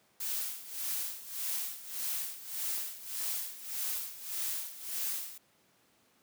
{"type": "noise with tremolo", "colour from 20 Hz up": "blue", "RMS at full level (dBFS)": -34, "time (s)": [0.2, 5.38], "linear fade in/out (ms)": 5, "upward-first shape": "sine", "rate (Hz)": 1.7, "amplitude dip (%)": 80, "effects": ["pink hiss -68 dBFS RMS until 6.22 s", "high-pass 150 Hz 12 dB/octave"]}